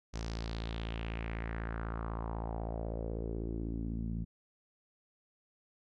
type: tone with low-pass filter sweep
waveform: sawtooth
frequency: 56.1 Hz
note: A1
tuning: 34 cents sharp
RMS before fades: -38 dBFS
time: 0.13-4.25 s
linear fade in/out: 20 ms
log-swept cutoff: 6000 to 190 Hz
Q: 3.1
effects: none